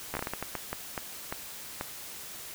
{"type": "slowing click train", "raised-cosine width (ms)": 0.5, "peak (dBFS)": -17, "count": 13, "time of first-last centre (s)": [0.14, 1.811], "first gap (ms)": 12, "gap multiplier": 1.4, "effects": ["white hiss -43 dBFS RMS until 2.54 s"]}